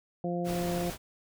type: harmonic tone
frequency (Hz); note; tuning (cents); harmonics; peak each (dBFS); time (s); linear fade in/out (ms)
174.61; F3; 0; 1 / 2 / 3 / 4; -32 / -35 / -36 / -37; 0.24-0.9; 2
type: noise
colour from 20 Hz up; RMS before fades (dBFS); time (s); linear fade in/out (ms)
pink; -39; 0.44-0.98; 50
effects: none